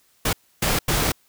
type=noise bursts at uneven times; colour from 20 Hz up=pink; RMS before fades=-21 dBFS; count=3; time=0.25-0.33 / 0.62-0.79 / 0.88-1.12 s; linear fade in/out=5 ms; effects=white hiss -61 dBFS RMS until 1.28 s